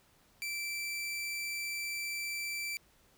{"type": "tone", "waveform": "sawtooth", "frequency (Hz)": 2335, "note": "D7", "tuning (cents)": -11, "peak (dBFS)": -32, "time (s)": [0.42, 2.77], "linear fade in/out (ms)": 0, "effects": ["pink hiss -66 dBFS RMS until 3.17 s"]}